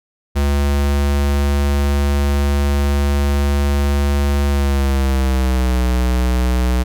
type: tone with pitch glide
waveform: square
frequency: 71 to 62.17 Hz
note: C#2 to B1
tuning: +42 to +12 cents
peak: -14 dBFS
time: 0.35-6.84 s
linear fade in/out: 20 ms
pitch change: -230 cents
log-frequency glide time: 4.48-5.82 s
effects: none

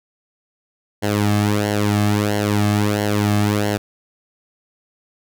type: tone with flanger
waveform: sawtooth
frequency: 103.83 Hz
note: G#2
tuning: in tune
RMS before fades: -18 dBFS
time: 1.02-3.78 s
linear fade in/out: 20 ms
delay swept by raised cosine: 0.81 to 2.11 ms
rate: 1.5 Hz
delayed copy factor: -0.75
effects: none

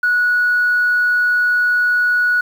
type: tone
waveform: sine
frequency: 1465 Hz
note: F#6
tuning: 18 cents flat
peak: -11 dBFS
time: 0.03-2.41 s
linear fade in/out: 5 ms
effects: tanh soft clip ceiling -8 dBFS + 7-bit

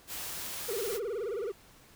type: noise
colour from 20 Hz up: white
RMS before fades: -39 dBFS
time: 0.07-1 s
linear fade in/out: 50 ms
type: tone with vibrato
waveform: triangle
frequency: 432.6 Hz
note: A4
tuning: 29 cents flat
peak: -30 dBFS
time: 0.68-1.52 s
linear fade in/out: 10 ms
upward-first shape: sine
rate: 19 Hz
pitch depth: 210 cents each way
effects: pink hiss -58 dBFS RMS until 1.95 s

